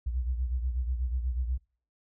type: beating tone pair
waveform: sine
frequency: 61.3 / 69.5 Hz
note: B1 / C#2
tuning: -12 / +5 cents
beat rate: 8.2 Hz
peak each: -28 / -36 dBFS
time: 0.06-1.58 s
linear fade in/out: 10 ms
effects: noise-tail reverb RT60 0.5 s tail -26 dB re dry